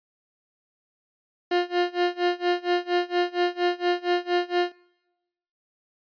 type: tone with tremolo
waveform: 30% pulse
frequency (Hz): 353.5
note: F4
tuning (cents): +21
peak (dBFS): -16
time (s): 1.51-4.72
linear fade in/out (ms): 5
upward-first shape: sine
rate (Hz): 4.3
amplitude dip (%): 95
effects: noise-tail reverb RT60 1.0 s tail -25 dB re dry + resampled to 11025 Hz